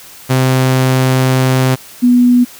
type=tone pair in turn; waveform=sawtooth / sine; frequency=130 / 245.4 Hz; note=C3 / B3; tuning=-11 / -11 cents; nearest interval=major seventh; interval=1100 cents; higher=second; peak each=-5 dBFS; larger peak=neither; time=0.29-1.76 / 2.02-2.45 s; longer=first; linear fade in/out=20 ms; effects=white hiss -36 dBFS RMS until 2.59 s